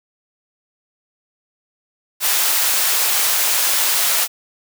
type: high-pass noise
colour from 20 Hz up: white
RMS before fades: -17 dBFS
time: 2.2-4.28 s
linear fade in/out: 50 ms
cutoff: 630 Hz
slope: 12 dB/octave
effects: none